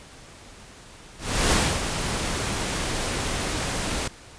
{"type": "noise with ADSR envelope", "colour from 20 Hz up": "pink", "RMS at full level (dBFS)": -19, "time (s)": [1.18, 4.08], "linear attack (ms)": 340, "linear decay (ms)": 260, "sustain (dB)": -8, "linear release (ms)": 7, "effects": ["pink hiss -46 dBFS RMS until 4.38 s", "resampled to 22050 Hz"]}